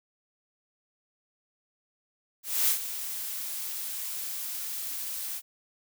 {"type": "noise with ADSR envelope", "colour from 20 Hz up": "blue", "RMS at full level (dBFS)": -23, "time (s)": [2.43, 5.42], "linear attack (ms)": 250, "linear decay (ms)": 100, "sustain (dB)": -12, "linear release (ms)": 56, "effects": []}